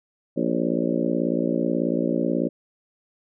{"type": "harmonic tone with a mistuned harmonic", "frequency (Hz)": 58.27, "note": "A#1", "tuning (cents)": 0, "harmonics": [3, 4, 5, 6, 7, 8, 9, 10], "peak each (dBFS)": [-29, -26, -26, -28, -32, -33, -30, -34], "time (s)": [0.36, 2.49], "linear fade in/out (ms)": 20, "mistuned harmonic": 9, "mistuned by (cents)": 38, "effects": []}